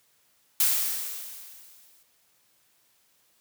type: noise with exponential decay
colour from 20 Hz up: blue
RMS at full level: -21 dBFS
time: 0.6-2.03 s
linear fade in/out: 2 ms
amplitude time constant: 310 ms
effects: white hiss -66 dBFS RMS until 3.4 s + high-pass 60 Hz 12 dB/octave